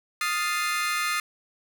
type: chord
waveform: 30% pulse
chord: F dominant seventh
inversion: third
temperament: equal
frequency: 1244.5 / 1396.9 / 1760 / 2093 Hz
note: Eb6 / F6 / A6 / C7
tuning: 0 / 0 / 0 / 0 cents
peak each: -25 / -31 / -31 / -27 dBFS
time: 0.21-1.2 s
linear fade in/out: 2 ms
effects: none